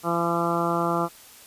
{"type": "harmonic tone", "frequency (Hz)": 170, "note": "F3", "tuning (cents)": -46, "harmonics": [1, 2, 3, 4, 5, 6, 7, 8], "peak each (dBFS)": [-29, -28, -31, -29, -31, -32, -28, -33], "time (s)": [0.03, 1.09], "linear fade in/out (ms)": 50, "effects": ["white hiss -48 dBFS RMS until 1.46 s", "resampled to 32000 Hz"]}